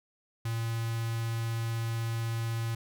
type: tone with notch filter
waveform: square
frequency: 114.5 Hz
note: A#2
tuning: 31 cents flat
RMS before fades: -32 dBFS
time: 0.45-2.75 s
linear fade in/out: 5 ms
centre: 460 Hz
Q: 0.73
effects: none

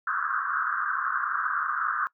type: band-pass noise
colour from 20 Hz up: pink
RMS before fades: -28 dBFS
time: 0.07-2.07 s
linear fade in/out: 0 ms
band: 1100 to 1600 Hz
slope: 96 dB/octave
effects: noise-tail reverb RT60 0.1 s tail -21 dB re dry

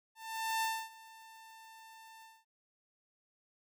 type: tone with ADSR envelope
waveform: sawtooth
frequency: 893 Hz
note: A5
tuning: 25 cents sharp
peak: -27 dBFS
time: 0.15-2.45 s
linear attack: 470 ms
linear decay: 270 ms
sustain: -22 dB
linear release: 220 ms
effects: none

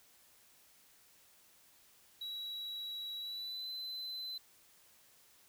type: tone with pitch glide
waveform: triangle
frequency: 3891 to 4040 Hz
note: B7 to B7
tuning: -27 to +39 cents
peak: -39 dBFS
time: 2.21-4.38 s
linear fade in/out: 5 ms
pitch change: +66 cents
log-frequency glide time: 3.18-3.69 s
effects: white hiss -65 dBFS RMS until 5.48 s

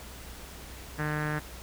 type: tone with low-pass filter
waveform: sawtooth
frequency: 151.3 Hz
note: D#3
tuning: 48 cents flat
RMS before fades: -31 dBFS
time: 0.98-1.4 s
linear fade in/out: 20 ms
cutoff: 1700 Hz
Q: 4.6
effects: added 62 Hz sine -46 dBFS peak until 1.62 s + pink hiss -46 dBFS RMS until 1.62 s

